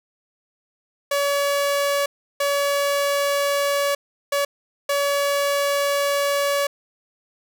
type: tone bursts at uneven times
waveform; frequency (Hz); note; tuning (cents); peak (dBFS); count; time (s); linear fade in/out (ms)
sawtooth; 567; C#5; +39; -15; 4; 1.11-2.06 / 2.4-3.95 / 4.32-4.45 / 4.89-6.67; 5
effects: none